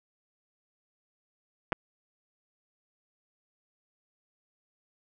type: clicks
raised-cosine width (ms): 0.5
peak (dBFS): -13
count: 2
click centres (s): 1.722 / 1.728
effects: none